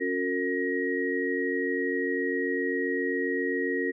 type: tone cluster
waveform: sine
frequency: 275.9 / 363.4 / 456.1 / 1893 Hz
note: C#4 / F#4 / A#4 / A#6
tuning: -8 / -31 / -38 / +26 cents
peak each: -31 dBFS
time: 0-3.92 s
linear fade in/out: 20 ms
effects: none